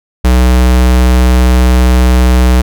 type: tone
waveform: square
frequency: 62.5 Hz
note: B1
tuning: 21 cents sharp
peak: -5 dBFS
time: 0.24-2.62 s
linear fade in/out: 10 ms
effects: none